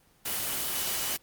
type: tone in noise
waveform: sine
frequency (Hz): 2960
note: F#7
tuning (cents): 0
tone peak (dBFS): -42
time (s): 0.25-1.17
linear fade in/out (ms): 10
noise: white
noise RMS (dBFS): -31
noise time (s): 0.25-1.17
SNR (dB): -14
effects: pink hiss -63 dBFS RMS until 1.22 s + Opus 24 kbps